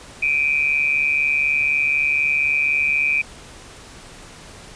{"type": "tone pair together", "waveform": "sine", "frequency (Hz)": [2346, 2490], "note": ["D7", "D#7"], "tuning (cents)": [-2, 1], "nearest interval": "minor second", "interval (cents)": 103, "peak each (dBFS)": -19, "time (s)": [0.22, 3.22], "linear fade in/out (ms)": 10, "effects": ["pink hiss -41 dBFS RMS until 4.75 s", "resampled to 22050 Hz"]}